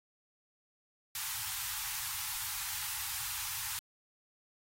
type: band-stop noise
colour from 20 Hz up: white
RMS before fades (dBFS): -38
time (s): 1.15-3.79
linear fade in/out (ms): 2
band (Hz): 130 to 790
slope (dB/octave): 96
effects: AAC 48 kbps